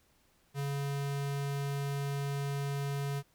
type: tone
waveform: square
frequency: 140.6 Hz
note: C#3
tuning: 25 cents sharp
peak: -33 dBFS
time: 0.54-3.23 s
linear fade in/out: 50 ms
effects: pink hiss -69 dBFS RMS until 3.34 s